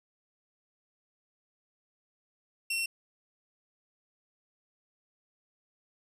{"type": "tone", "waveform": "sawtooth", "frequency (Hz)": 2717, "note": "F7", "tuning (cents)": -48, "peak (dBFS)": -26, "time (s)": [2.7, 2.86], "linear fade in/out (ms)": 5, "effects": ["resampled to 32000 Hz"]}